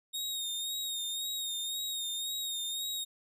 sawtooth tone with vibrato, 3717 Hz, A#7, 6 cents flat, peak -31 dBFS, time 0.13-3.05 s, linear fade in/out 20 ms, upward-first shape sine, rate 1.9 Hz, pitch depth 43 cents each way, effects none

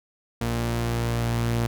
sawtooth tone pair together, 58.35 / 117.1 Hz, A#1 / A#2, +2 / +8 cents, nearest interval octave, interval 1206 cents, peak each -26 / -20 dBFS, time 0.41-1.67 s, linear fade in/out 5 ms, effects none

